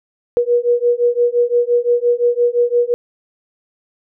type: beating tone pair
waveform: sine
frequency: 478.4 / 484.2 Hz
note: A#4 / B4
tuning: +45 / -34 cents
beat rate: 5.8 Hz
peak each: -15 dBFS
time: 0.37-2.94 s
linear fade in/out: 0 ms
effects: none